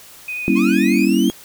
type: tone with vibrato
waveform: sine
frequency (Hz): 2489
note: D#7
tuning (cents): 0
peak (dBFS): -23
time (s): 0.28-1.05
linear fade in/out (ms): 5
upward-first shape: sine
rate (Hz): 11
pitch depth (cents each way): 12
type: chord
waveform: sine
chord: G diminished seventh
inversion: none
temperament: equal with one note detuned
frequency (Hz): 196 / 238.3 / 277.2 / 329.6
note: G3 / Bb3 / Db4 / Fb4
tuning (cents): 0 / +38 / 0 / 0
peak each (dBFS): -18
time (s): 0.48-1.3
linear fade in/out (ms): 0
type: linear sweep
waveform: sawtooth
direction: up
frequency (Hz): 1000 to 3322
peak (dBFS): -24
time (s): 0.55-1.32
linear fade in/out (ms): 20
effects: white hiss -42 dBFS RMS until 1.44 s